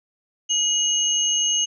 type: tone pair together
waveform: sine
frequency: 2905 / 6376 Hz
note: F#7 / G8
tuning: -32 / +28 cents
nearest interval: octave + major second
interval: 1360 cents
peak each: -21 dBFS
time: 0.49-1.66 s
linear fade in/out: 20 ms
effects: none